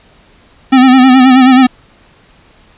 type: tone with vibrato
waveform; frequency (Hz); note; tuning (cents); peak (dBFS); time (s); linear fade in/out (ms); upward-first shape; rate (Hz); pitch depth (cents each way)
square; 258.5; C4; -21; -3; 0.72-1.67; 10; sine; 9.4; 58
effects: pink hiss -45 dBFS RMS until 2.77 s + resampled to 8000 Hz